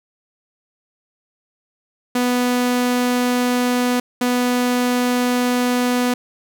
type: tone bursts at uneven times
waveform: sawtooth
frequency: 246.9 Hz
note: B3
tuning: in tune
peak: -12 dBFS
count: 2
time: 2.15-4 / 4.21-6.14 s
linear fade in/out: 5 ms
effects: none